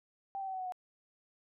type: tone with pitch steps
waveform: sine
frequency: 784 / 773.2 / 762.6 / 752.1 / 741.7 / 731.5 Hz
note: G5 / G5 / G5 / F#5 / F#5 / F#5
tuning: 0 / -24 / -48 / +28 / +4 / -20 cents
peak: -36 dBFS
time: 0.35-0.722 s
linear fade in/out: 0 ms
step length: 62 ms
effects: none